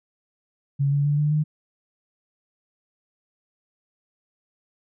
sine tone with pitch steps, 139.9 / 142.84 / 145.84 / 148.91 / 152.03 Hz, C#3 / D3 / D3 / D3 / D#3, +16 / -48 / -12 / +24 / -40 cents, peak -18 dBFS, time 0.79-1.44 s, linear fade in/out 20 ms, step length 130 ms, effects none

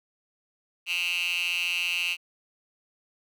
10% pulse tone with high-pass filter, 174.61 Hz, F3, in tune, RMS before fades -28 dBFS, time 0.86-2.17 s, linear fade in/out 50 ms, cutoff 2700 Hz, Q 8.6, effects none

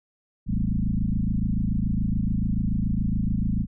sine tone with frequency modulation, 115.4 Hz, A#2, 17 cents flat, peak -21 dBFS, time 0.46-3.67 s, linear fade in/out 50 ms, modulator 27 Hz, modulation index 4.2, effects none

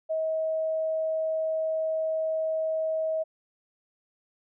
sine tone, 637 Hz, D#5, 41 cents sharp, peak -25 dBFS, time 0.09-3.24 s, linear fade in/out 20 ms, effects none

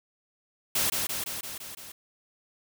white noise with echo, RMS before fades -26 dBFS, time 0.75-0.9 s, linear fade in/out 5 ms, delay 170 ms, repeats 6, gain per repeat -3 dB, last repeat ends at 1.92 s, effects none

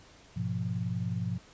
sine chord, F diminished, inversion first, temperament equal, 103.83 / 123.47 / 174.61 Hz, Ab2 / Cb3 / F3, 0 / 0 / 0 cents, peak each -34 dBFS, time 0.36-1.38 s, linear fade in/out 10 ms, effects pink hiss -56 dBFS RMS until 1.53 s + resampled to 16000 Hz

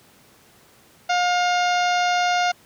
harmonic tone with a mistuned harmonic, 713 Hz, F5, 36 cents sharp, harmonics 1 / 2 / 3 / 4 / 5 / 6 / 7 / 8 / 9, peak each -19 / -25 / -29 / -31 / -33 / -35 / -36 / -37 / -38 dBFS, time 1.09-2.52 s, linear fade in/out 10 ms, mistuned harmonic 4, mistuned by -32 cents, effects pink hiss -53 dBFS RMS until 2.65 s + high-pass 100 Hz 12 dB/octave

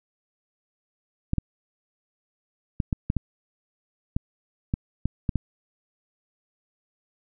clicks, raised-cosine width 5 ms, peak -11 dBFS, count 11, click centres 1.334 / 1.383 / 2.802 / 2.928 / 3.101 / 3.167 / 4.165 / 4.739 / 5.056 / 5.292 / 5.357 s, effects none

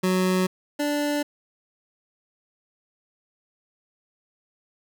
25% pulse tone pair in turn, 185 / 292.8 Hz, F#3 / D4, 0 / -5 cents, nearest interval minor sixth, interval 795 cents, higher second, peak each -16 / -19 dBFS, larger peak first, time 0.03-0.47 / 0.79-1.23 s, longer neither, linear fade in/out 10 ms, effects none

